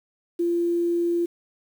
sine tone with quantisation, 343.6 Hz, F4, 28 cents flat, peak -20 dBFS, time 0.39-1.26 s, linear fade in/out 10 ms, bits 8, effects none

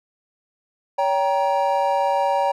triangle chord, G diminished, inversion second, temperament just, 564.5 / 784 / 940.8 Hz, Db5 / G5 / Bb5, +31 / 0 / +16 cents, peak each -20 dBFS, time 0.98-2.52 s, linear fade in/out 10 ms, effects none

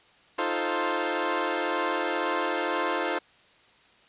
15% pulse chord, F dominant seventh, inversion third, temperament equal with one note detuned, 311.1 / 349.2 / 440 / 524.8 Hz, Eb4 / F4 / A4 / C5, 0 / 0 / 0 / +5 cents, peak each -26 / -24 / -26 / -24 dBFS, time 0.38-3.19 s, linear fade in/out 10 ms, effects white hiss -58 dBFS RMS until 4.08 s + resampled to 8000 Hz

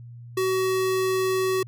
square tone, 376.5 Hz, F#4, 30 cents sharp, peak -22 dBFS, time 0.37-1.63 s, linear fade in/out 5 ms, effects added 119 Hz sine -39 dBFS peak until 1.67 s

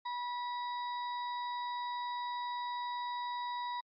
harmonic tone with a mistuned harmonic, 975 Hz, B5, 23 cents flat, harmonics 1 / 2 / 4 / 5, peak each -36 / -48 / -48 / -57 dBFS, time 0.05-3.81 s, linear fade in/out 10 ms, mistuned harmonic 4, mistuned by -35 cents, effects AAC 64 kbps

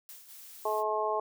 blue noise with exponential decay, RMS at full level -45 dBFS, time 0.09-0.74 s, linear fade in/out 0 ms, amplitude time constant 140 ms
blue noise, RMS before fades -49 dBFS, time 0.26-0.84 s, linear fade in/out 50 ms
harmonic tone, 214.5 Hz, A3, 44 cents flat, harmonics 2 / 3 / 4 / 5, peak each -33 / -33 / -33 / -33 dBFS, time 0.65-1.2 s, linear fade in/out 5 ms
effects none

